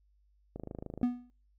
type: click train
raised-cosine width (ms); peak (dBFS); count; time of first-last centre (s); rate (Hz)
2; -27; 13; 0.56-1.015; 26.4
type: tone with exponential decay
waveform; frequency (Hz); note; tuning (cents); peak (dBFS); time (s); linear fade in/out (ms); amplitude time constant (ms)
triangle; 245.2; B3; -12; -20; 1.03-1.3; 0; 58
effects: noise-tail reverb RT60 0.4 s tail -26 dB re dry + added 50 Hz sine -65 dBFS peak until 1.58 s